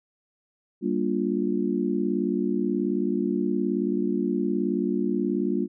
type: chord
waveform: sine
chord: G minor seventh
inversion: none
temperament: just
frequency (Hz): 196 / 235.2 / 294 / 352.8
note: G3 / Bb3 / D4 / F4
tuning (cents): 0 / +16 / +2 / +18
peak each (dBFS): -28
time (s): 0.81-5.68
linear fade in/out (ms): 50
effects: none